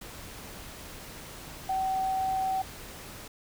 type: tone in noise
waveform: sine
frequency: 762 Hz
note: G5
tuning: 49 cents flat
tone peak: -26 dBFS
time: 1.69-2.62 s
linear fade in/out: 5 ms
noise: pink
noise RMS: -44 dBFS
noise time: 0.01-3.28 s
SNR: +15 dB
effects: none